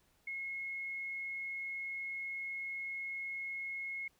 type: tone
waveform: sine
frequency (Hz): 2168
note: C#7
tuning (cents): -39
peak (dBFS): -38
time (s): 0.27-4.08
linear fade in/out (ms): 5
effects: pink hiss -72 dBFS RMS until 4.19 s